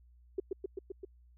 sine tone with echo, 382.8 Hz, G4, 41 cents flat, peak -29 dBFS, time 0.38-0.4 s, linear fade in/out 5 ms, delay 130 ms, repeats 5, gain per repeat -2 dB, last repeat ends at 1.05 s, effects added 60 Hz sine -58 dBFS peak until 1.37 s

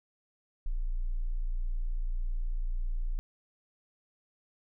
sine tone, 29.14 Hz, A#0, in tune, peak -28 dBFS, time 0.66-3.19 s, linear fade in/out 0 ms, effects none

